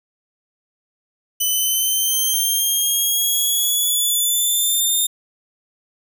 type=exponential sweep; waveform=5% pulse; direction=up; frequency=3000 to 3646 Hz; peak=-9 dBFS; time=1.4-5.07 s; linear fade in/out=10 ms; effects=none